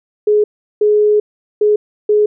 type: tone bursts at uneven times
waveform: sine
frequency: 420.3 Hz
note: G#4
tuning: 21 cents sharp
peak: -8 dBFS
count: 4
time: 0.27-0.44 / 0.81-1.2 / 1.61-1.76 / 2.09-2.26 s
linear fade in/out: 5 ms
effects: none